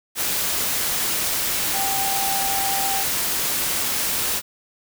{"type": "tone in noise", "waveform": "sine", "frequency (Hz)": 784, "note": "G5", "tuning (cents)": 0, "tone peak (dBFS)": -25, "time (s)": [1.72, 3.05], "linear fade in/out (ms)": 50, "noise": "white", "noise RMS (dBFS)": -23, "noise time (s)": [0.15, 4.42], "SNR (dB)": -5, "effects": []}